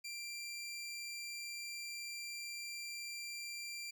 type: tone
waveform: 20% pulse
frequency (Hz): 2367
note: D7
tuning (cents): +13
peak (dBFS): -38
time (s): 0.04-3.91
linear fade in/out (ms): 10
effects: none